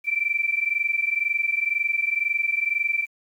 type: tone pair together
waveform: sine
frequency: 2330 / 2352 Hz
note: D7 / D7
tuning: -14 / +2 cents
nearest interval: unison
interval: 16 cents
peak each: -24 dBFS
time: 0.04-3.07 s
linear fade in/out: 50 ms
effects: 9-bit